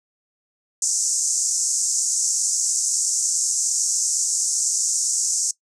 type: band-pass noise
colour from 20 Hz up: white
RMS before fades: -22 dBFS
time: 0.82-5.51 s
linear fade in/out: 2 ms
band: 5900 to 8100 Hz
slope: 48 dB/octave
effects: noise-tail reverb RT60 0.1 s tail -20 dB re dry